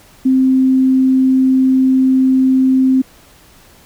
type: tone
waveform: sine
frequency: 261.6 Hz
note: C4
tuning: in tune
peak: -8 dBFS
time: 0.25-3.02 s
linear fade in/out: 10 ms
effects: pink hiss -45 dBFS RMS until 3.85 s